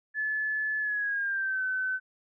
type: tone with pitch glide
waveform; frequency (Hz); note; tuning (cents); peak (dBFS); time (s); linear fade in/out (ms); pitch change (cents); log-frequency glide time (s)
sine; 1726 to 1520; A6 to F#6; -34 to +46; -27; 0.14-2; 50; -220; 0.79-1.63
effects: none